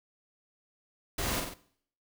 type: noise with echo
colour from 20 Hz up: pink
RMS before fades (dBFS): -33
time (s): 1.18-1.4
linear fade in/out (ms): 5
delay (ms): 47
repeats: 3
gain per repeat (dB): -4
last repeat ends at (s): 1.541
effects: noise-tail reverb RT60 0.6 s tail -18 dB re dry